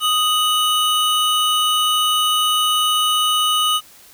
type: tone pair together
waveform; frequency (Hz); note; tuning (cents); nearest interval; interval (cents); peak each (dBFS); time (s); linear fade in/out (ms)
square; 1244.5 / 2960; D#6 / F#7; 0 / 0; octave + minor third; 1500; -19 / -18; 0-3.81; 50
effects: white hiss -46 dBFS RMS until 4.13 s